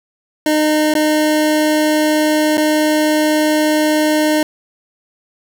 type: tone with dropouts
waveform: 25% pulse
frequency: 306.1 Hz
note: D#4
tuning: 28 cents flat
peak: -8 dBFS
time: 0.46-4.43 s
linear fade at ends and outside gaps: 2 ms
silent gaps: 0.939-0.951 / 2.572-2.578 s
effects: none